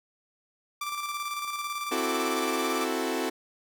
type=tone with tremolo; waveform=sawtooth; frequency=1174.7 Hz; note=D6; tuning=in tune; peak=-26 dBFS; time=0.81-2.85 s; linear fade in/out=5 ms; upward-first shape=square; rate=18 Hz; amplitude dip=40%
type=chord; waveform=sawtooth; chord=F# half-diminished seventh; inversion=second; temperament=equal; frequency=261.6 / 329.6 / 370 / 440 Hz; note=C4 / E4 / F#4 / A4; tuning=0 / 0 / 0 / 0 cents; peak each=-29 dBFS; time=1.91-3.3 s; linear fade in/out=10 ms
effects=none